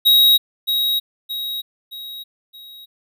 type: tone with echo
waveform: square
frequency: 3808 Hz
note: A#7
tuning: 36 cents sharp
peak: -10 dBFS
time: 0.05-0.38 s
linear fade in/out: 20 ms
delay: 620 ms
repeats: 4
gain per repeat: -7 dB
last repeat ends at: 2.86 s
effects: none